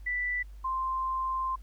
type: tone pair in turn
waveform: sine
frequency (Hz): 1975.5 / 1046.5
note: B6 / C6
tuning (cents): 0 / 0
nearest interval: major seventh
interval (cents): 1100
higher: first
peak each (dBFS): -28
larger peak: neither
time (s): 0.06-0.43 / 0.64-1.56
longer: second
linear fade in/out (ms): 10
effects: added 50 Hz sine -43 dBFS peak until 1.62 s + pink hiss -66 dBFS RMS until 1.62 s